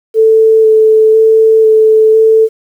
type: tone with vibrato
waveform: sine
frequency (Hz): 440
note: A4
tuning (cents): 0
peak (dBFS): -3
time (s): 0.14-2.49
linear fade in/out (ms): 50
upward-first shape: square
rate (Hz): 1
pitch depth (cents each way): 10
effects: 7-bit